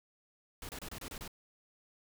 pink noise bursts, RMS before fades -44 dBFS, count 7, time 0.62-1.278 s, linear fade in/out 2 ms, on 70 ms, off 28 ms, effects none

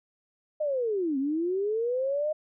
sine linear two-way sweep, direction down then up, 622.3 to 261.6 to 622.3 Hz, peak -25 dBFS, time 0.6-2.33 s, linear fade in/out 10 ms, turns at 1.18 s, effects none

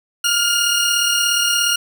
20% pulse tone pair together, 1409 / 2855 Hz, F6 / F7, +15 / +37 cents, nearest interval octave, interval 1222 cents, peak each -13 dBFS, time 0.24-1.76 s, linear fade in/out 5 ms, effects none

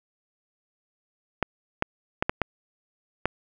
clicks, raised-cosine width 0.5 ms, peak -7 dBFS, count 6, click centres 1.427 / 1.824 / 2.225 / 2.295 / 2.417 / 3.256 s, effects none

